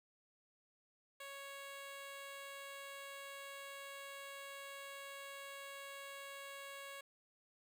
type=tone; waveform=10% pulse; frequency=554.4 Hz; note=C#5; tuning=in tune; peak=-40 dBFS; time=1.2-7.01 s; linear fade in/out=5 ms; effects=none